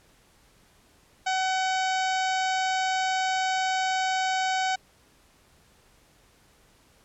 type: harmonic tone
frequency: 754 Hz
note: F#5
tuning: 32 cents sharp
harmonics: 1 / 2 / 3 / 4 / 5 / 6 / 7 / 8 / 9 / 10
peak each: -25 / -31 / -35 / -37 / -39 / -41 / -42 / -43 / -44 / -45 dBFS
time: 1.26-4.76 s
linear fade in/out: 10 ms
effects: pink hiss -60 dBFS RMS until 7.04 s + low-pass 12000 Hz 12 dB/octave